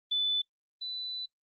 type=tone pair in turn; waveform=sine; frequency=3497 / 3988 Hz; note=A7 / B7; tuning=-11 / +16 cents; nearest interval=major second; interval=227 cents; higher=second; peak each=-26 / -35 dBFS; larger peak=first; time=0.11-0.42 / 0.81-1.26 s; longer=second; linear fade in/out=10 ms; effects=noise-tail reverb RT60 0.1 s tail -23 dB re dry + Opus 32 kbps